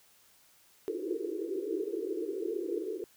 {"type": "band-pass noise", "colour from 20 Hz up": "pink", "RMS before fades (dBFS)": -35, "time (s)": [0.88, 3.04], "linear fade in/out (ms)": 0, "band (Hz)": [320, 460], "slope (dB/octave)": 96, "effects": ["white hiss -63 dBFS RMS until 3.16 s"]}